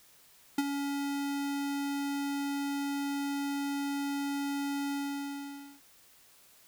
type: tone with ADSR envelope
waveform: square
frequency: 281.7 Hz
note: C#4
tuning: 28 cents sharp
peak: -24 dBFS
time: 0.58-5.81 s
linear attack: 5 ms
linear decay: 35 ms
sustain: -8 dB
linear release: 890 ms
effects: white hiss -60 dBFS RMS until 6.67 s